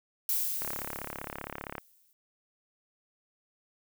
violet noise with exponential decay, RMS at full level -28 dBFS, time 0.29-2.13 s, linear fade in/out 1 ms, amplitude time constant 400 ms
click train, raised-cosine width 0.5 ms, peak -21 dBFS, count 42, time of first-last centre 0.62-1.781 s, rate 35.3 Hz
effects none

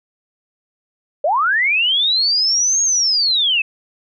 sine linear two-way sweep, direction up then down, 542 to 6610 to 2529 Hz, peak -13 dBFS, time 1.24-3.62 s, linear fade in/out 5 ms, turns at 2.82 s, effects none

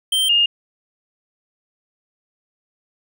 square / sine tone pair in turn, 3136 / 2832 Hz, G7 / F7, 0 / +23 cents, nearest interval major second, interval 177 cents, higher first, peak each -16 / -12 dBFS, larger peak second, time 0.12-0.29 / 0.29-0.46 s, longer neither, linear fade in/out 5 ms, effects none

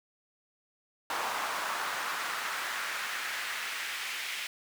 brown noise with high-pass filter sweep, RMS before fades -35 dBFS, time 1.1-4.47 s, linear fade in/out 2 ms, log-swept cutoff 980 to 2300 Hz, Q 1.7, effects none

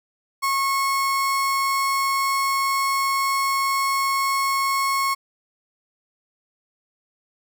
35% pulse tone, 1093 Hz, C#6, 25 cents flat, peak -18 dBFS, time 0.42-5.15 s, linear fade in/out 20 ms, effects none

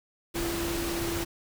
sine tone in noise, 338.9 Hz, E4, 48 cents sharp, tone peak -31 dBFS, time 0.34-1.25 s, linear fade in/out 20 ms, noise pink, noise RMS -33 dBFS, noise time 0.34-1.25 s, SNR -1 dB, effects none

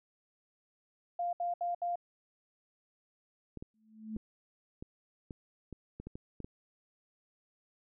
sine tone bursts, 698.5 Hz, F5, in tune, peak -31 dBFS, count 4, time 1.19-1.957 s, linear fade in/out 5 ms, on 140 ms, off 69 ms
clicks, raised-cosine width 3 ms, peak -30 dBFS, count 11, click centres 3.573 / 3.625 / 4.164 / 4.825 / 5.308 / 5.727 / 6 / 6.07 / 6.155 / 6.403 / 6.445 s
sine tone with exponential growth, 218.2 Hz, A3, 14 cents flat, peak -34 dBFS, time 3.74-4.17 s, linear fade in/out 2 ms, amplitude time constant 92 ms
effects none

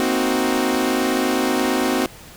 sawtooth chord, C half-diminished seventh, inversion third, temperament equal, 233.1 / 261.6 / 311.1 / 370 Hz, Bb3 / C4 / Eb4 / Gb4, 0 / 0 / 0 / 0 cents, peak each -22 / -17 / -21 / -19 dBFS, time 0-2.06 s, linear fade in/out 0 ms, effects pink hiss -42 dBFS RMS until 2.36 s

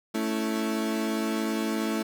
35% pulse chord, A major, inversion none, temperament equal, 220 / 277.2 / 329.6 Hz, A3 / C#4 / E4, 0 / 0 / 0 cents, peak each -27 / -33 / -29 dBFS, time 0.14-2.03 s, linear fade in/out 10 ms, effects 10-bit

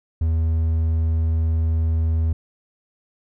triangle tone, 80.8 Hz, E2, 34 cents flat, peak -15 dBFS, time 0.21-2.33 s, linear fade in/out 5 ms, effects none

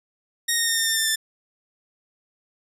10% pulse tone with pitch steps, 1864.7 / 1848.6 / 1832.7 / 1816.9 / 1801.2 / 1785.6 / 1770.2 Hz, A#6 / A#6 / A#6 / A#6 / A6 / A6 / A6, 0 / -15 / -30 / -45 / +40 / +25 / +10 cents, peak -11 dBFS, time 0.48-1.159 s, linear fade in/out 10 ms, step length 97 ms, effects resampled to 32000 Hz

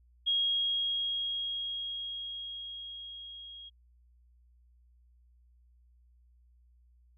sine tone with level ramp, 3277 Hz, G#7, 24 cents flat, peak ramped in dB -25 to -45 dBFS, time 0.26-3.7 s, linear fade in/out 20 ms, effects added 60 Hz sine -60 dBFS peak until 7.17 s

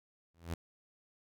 sawtooth tone with exponential growth, 84 Hz, E2, 33 cents sharp, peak -31 dBFS, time 0.34-0.54 s, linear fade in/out 5 ms, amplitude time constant 42 ms, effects none

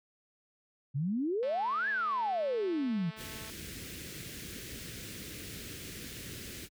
sine exponential two-way sweep, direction up then down, 128.8 to 1765 to 156.5 Hz, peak -29 dBFS, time 0.94-3.11 s, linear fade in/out 20 ms, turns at 1.89 s
click train, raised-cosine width 0.3 ms, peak -33 dBFS, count 454, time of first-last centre 1.43-3.498 s, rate 219 Hz
pink band-stop noise, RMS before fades -43 dBFS, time 3.16-6.69 s, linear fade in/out 50 ms, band 450 to 1700 Hz, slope 24 dB/octave
effects high-pass 60 Hz 12 dB/octave

